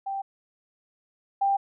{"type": "tone pair in turn", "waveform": "sine", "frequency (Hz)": [784, 791.3], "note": ["G5", "G5"], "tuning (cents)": [0, 16], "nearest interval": "unison", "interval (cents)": 16, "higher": "second", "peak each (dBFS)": [-28, -20], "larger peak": "second", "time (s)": [[0.06, 0.22], [1.41, 1.57]], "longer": "neither", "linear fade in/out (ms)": 10, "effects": []}